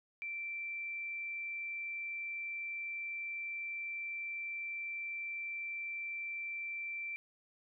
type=tone; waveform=sine; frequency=2344 Hz; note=D7; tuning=4 cents flat; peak=-38 dBFS; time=0.22-7.16 s; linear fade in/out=0 ms; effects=none